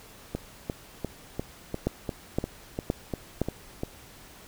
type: two click trains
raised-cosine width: 2 ms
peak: -16 / -11 dBFS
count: 11 / 4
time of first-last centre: 0.35-3.834 / 1.87-3.416 s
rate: 2.87 / 1.94 Hz
effects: pink hiss -50 dBFS RMS until 4.47 s